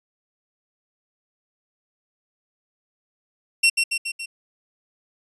sawtooth tone with echo, 2724 Hz, F7, 44 cents flat, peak -10 dBFS, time 3.63-3.7 s, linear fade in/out 10 ms, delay 140 ms, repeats 4, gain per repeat -4 dB, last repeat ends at 4.26 s, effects resampled to 24000 Hz

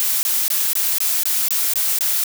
blue noise bursts, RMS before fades -19 dBFS, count 9, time 0-2.238 s, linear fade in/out 0 ms, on 230 ms, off 21 ms, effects none

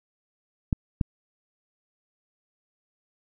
clicks, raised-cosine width 5 ms, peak -10 dBFS, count 2, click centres 0.728 / 1.012 s, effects none

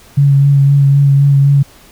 sine tone with vibrato, 140 Hz, C#3, 18 cents sharp, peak -5 dBFS, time 0.17-1.63 s, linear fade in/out 10 ms, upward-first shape sine, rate 3.9 Hz, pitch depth 19 cents each way, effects pink hiss -42 dBFS RMS until 1.91 s

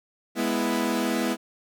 sawtooth chord, E major, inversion first, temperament equal, 207.7 / 246.9 / 329.6 Hz, G#3 / B3 / E4, 0 / 0 / 0 cents, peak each -25 / -23 / -24 dBFS, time 0.35-1.37 s, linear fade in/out 50 ms, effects none

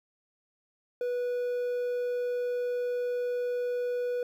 triangle tone, 490 Hz, B4, 14 cents flat, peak -26 dBFS, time 1.01-4.23 s, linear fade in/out 2 ms, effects 11-bit

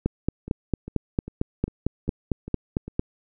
two click trains, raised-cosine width 3 ms, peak -22 / -9 dBFS, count 7 / 14, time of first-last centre 0.48-2.88 / 0.06-2.995 s, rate 2.5 / 4.43 Hz, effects none

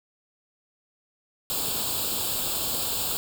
white noise with comb filter, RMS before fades -28 dBFS, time 1.5-3.17 s, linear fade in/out 0 ms, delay 0.25 ms, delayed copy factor +0.85, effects none

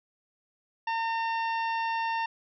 harmonic tone with a mistuned harmonic, 910 Hz, A#5, 42 cents flat, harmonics 1 / 2 / 3 / 4 / 5 / 6, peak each -28 / -35 / -38 / -47 / -51 / -49 dBFS, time 0.87-2.26 s, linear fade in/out 5 ms, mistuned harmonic 4, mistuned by -28 cents, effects none

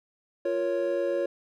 triangle chord, Bb minor, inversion second, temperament equal, 349.2 / 466.2 / 554.4 Hz, F4 / Bb4 / Db5, 0 / 0 / 0 cents, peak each -28 / -31 / -25 dBFS, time 0.45-1.26 s, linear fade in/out 5 ms, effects none

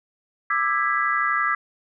sine chord, E dominant seventh, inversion third, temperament just, 1186.7 / 1318.5 / 1648.1 / 1977.8 Hz, D6 / E6 / G#6 / B6, +18 / 0 / -14 / +2 cents, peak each -24 / -25 / -25 / -26 dBFS, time 0.5-1.55 s, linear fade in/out 5 ms, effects none

